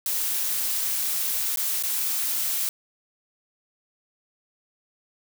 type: noise with dropouts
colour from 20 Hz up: blue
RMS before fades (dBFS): -26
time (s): 0.06-2.69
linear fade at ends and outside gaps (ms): 1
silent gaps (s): 1.56-1.572 / 1.826-1.835
effects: none